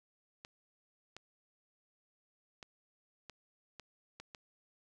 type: clicks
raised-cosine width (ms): 0.2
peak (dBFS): -30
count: 7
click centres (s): 0.449 / 1.166 / 2.628 / 3.297 / 3.797 / 4.2 / 4.348
effects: none